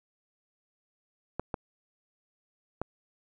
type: clicks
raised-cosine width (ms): 1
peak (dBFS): -17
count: 3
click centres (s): 1.396 / 1.542 / 2.816
effects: none